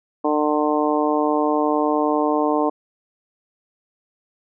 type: harmonic tone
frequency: 150.4 Hz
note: D3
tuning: 42 cents sharp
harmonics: 2 / 3 / 4 / 5 / 6 / 7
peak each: -21 / -23 / -24 / -25 / -26 / -26 dBFS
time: 0.24-2.7 s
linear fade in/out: 10 ms
effects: none